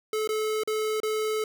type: tone with dropouts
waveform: square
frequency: 432.6 Hz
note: A4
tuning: 29 cents flat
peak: -26 dBFS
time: 0.13-1.44 s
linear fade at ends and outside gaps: 2 ms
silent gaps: 0.275-0.29 / 0.635-0.675 / 1.002-1.032 s
effects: none